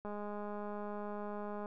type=click train; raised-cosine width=1 ms; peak=-30 dBFS; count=334; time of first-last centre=0.05-1.659 s; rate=207 Hz; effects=none